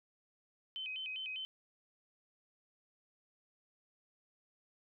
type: tone with vibrato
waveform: sine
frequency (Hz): 2783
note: F7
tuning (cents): -7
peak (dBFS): -39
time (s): 0.76-1.45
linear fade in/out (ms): 0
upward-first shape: square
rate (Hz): 5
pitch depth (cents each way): 170
effects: none